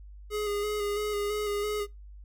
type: tone with vibrato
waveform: square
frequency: 415.3 Hz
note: G#4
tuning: in tune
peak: -29 dBFS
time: 0.3-1.87 s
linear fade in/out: 50 ms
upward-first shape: square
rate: 3 Hz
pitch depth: 22 cents each way
effects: noise-tail reverb RT60 0.2 s tail -23 dB re dry + added 50 Hz sine -44 dBFS peak until 2.24 s